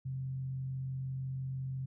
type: tone with frequency modulation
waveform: sine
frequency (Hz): 131.9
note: C3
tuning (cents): +14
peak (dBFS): -35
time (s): 0.05-1.86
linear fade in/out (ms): 10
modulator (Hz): 46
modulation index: 0.21
effects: none